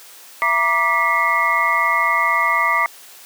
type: tone cluster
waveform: sine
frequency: 672 / 948 / 1173 / 1970 / 2142 Hz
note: E5 / A#5 / D6 / B6 / C7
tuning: +33 / +29 / -2 / -5 / +40 cents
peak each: -27 / -22 / -18 / -20 / -21 dBFS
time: 0.42-2.86 s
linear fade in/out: 0 ms
effects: white hiss -42 dBFS RMS until 3.25 s + high-pass 400 Hz 12 dB/octave